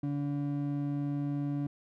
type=ring-modulated tone; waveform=triangle; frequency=215.1 Hz; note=A3; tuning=39 cents flat; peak=-25 dBFS; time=0.03-1.67 s; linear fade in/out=5 ms; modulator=71.5 Hz; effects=none